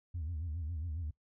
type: tone with vibrato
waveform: sine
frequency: 81 Hz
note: E2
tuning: 30 cents flat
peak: -34 dBFS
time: 0.14-1.11 s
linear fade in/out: 10 ms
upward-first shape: sine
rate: 7.3 Hz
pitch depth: 150 cents each way
effects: noise-tail reverb RT60 0.1 s tail -21 dB re dry + tanh soft clip ceiling -33 dBFS